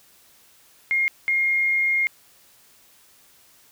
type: tone bursts at uneven times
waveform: sine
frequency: 2134 Hz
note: C7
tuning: 34 cents sharp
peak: -18 dBFS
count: 2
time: 0.91-1.08 / 1.28-2.07 s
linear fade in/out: 0 ms
effects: white hiss -55 dBFS RMS until 3.71 s